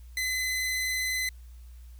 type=tone; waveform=sawtooth; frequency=2028 Hz; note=B6; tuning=45 cents sharp; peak=-24 dBFS; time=0.17-1.29 s; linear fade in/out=2 ms; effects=added 60 Hz sine -44 dBFS peak until 1.99 s + white hiss -64 dBFS RMS until 1.99 s